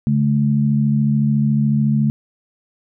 sine tone pair together, 141.39 / 215.3 Hz, C#3 / A3, +35 / -37 cents, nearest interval perfect fifth, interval 728 cents, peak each -16 dBFS, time 0.07-2.1 s, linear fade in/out 0 ms, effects none

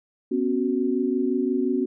sine chord, B suspended second, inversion none, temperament equal with one note detuned, 246.9 / 272.6 / 370 Hz, B3 / C#4 / F#4, 0 / -29 / 0 cents, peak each -25 dBFS, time 0.31-1.86 s, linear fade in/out 10 ms, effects none

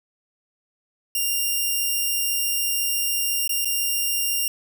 5% pulse tone with dropouts, 2794 Hz, F7, in tune, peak -12 dBFS, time 1.15-4.48 s, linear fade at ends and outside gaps 2 ms, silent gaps 3.477-3.493 / 3.647-3.655 s, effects none

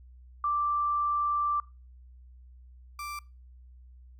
sine / 35% pulse tone pair in turn, 1174.7 / 1174.7 Hz, D6 / D6, 0 / 0 cents, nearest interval unison, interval 0 cents, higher neither, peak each -25 / -34 dBFS, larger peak first, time 0.44-1.6 / 2.99-3.19 s, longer first, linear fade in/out 2 ms, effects noise-tail reverb RT60 0.3 s tail -23 dB re dry + added 62 Hz sine -49 dBFS peak until 4.19 s

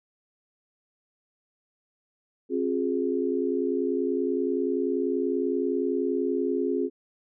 sine tone cluster, 267 / 357.4 / 417.5 Hz, C4 / F4 / G#4, +35 / +40 / +9 cents, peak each -28 dBFS, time 2.49-6.9 s, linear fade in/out 50 ms, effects none

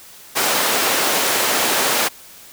pink high-pass noise, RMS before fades -18 dBFS, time 0.35-2.09 s, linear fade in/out 20 ms, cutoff 420 Hz, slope 12 dB/octave, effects white hiss -42 dBFS RMS until 2.52 s

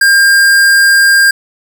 square tone, 1604 Hz, G6, 39 cents sharp, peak -5 dBFS, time 0.01-1.31 s, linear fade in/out 5 ms, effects none

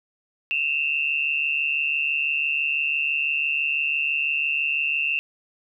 sine tone pair together, 2600 / 2746 Hz, E7 / F7, -24 / -30 cents, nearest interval minor second, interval 94 cents, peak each -25 / -23 dBFS, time 0.51-5.19 s, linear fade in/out 0 ms, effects 10-bit

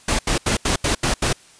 pink noise bursts, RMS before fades -19 dBFS, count 7, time 0.08-1.33 s, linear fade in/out 5 ms, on 110 ms, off 80 ms, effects white hiss -49 dBFS RMS until 1.59 s + resampled to 22050 Hz

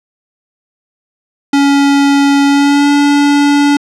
square tone with pitch glide, 280.9 to 287.1 Hz, C#4 to D4, +23 to -39 cents, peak -7 dBFS, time 1.53-3.77 s, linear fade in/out 5 ms, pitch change +38 cents, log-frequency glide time 2.46-2.9 s, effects low-pass 7000 Hz 12 dB/octave

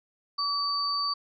sine tone pair together, 1147 / 4588 Hz, D6 / D8, -41 / -41 cents, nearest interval 2 octaves, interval 2400 cents, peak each -29 / -28 dBFS, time 0.38-1.14 s, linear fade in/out 10 ms, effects none

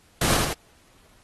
pink noise with echo, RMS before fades -23 dBFS, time 0.21-0.37 s, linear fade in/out 5 ms, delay 81 ms, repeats 2, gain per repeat -3 dB, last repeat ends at 0.532 s, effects pink hiss -58 dBFS RMS until 1.23 s + AAC 32 kbps

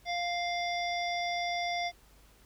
harmonic tone, 698.5 Hz, F5, in tune, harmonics 1 / 3 / 5 / 7 / 8, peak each -32 / -36 / -40 / -44 / -45 dBFS, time 0.05-1.92 s, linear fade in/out 50 ms, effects added 50 Hz sine -60 dBFS peak until 2.45 s + pink hiss -62 dBFS RMS until 2.45 s

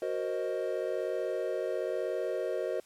triangle chord, C half-diminished seventh, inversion second, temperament equal with one note detuned, 370 / 466.2 / 527.2 / 622.3 Hz, Gb4 / Bb4 / C5 / Eb5, 0 / 0 / +13 / 0 cents, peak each -34 dBFS, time 0.02-2.8 s, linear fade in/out 2 ms, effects white hiss -61 dBFS RMS until 2.85 s + low-pass 11000 Hz 12 dB/octave

